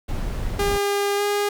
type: noise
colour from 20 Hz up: brown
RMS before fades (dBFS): -26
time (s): 0.08-0.78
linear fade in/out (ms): 10
type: tone with pitch glide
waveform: sawtooth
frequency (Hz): 404 to 409.4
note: G#4 to G#4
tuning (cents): -48 to -25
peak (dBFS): -16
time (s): 0.59-1.49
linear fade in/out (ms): 5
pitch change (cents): +23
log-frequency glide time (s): 1.16-1.22
effects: none